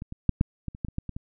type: clicks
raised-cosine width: 5 ms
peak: -23 / -24 / -7 / -8 / -19 / -28 / -16 / -25 / -16 / -21 / -22 dBFS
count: 11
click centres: 0.021 / 0.124 / 0.293 / 0.411 / 0.683 / 0.749 / 0.848 / 0.885 / 0.984 / 1.093 / 1.165 s
effects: none